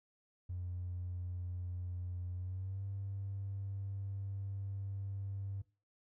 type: tone with pitch glide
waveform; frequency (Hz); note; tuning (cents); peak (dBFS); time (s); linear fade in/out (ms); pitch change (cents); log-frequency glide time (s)
triangle; 89.6 to 98.28; F2 to G2; +45 to +5; -35; 0.49-5.62; 10; +160; 2.34-2.84
effects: noise-tail reverb RT60 0.3 s tail -21 dB re dry + tanh soft clip ceiling -35 dBFS